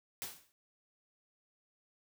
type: noise with exponential decay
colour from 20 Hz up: white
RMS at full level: -38 dBFS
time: 0.22-0.52 s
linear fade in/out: 0 ms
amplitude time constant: 64 ms
effects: none